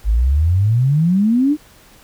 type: exponential sweep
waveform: sine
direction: up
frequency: 49.87 to 311.1 Hz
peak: -11 dBFS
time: 0.04-1.57 s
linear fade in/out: 50 ms
effects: pink hiss -47 dBFS RMS until 2.03 s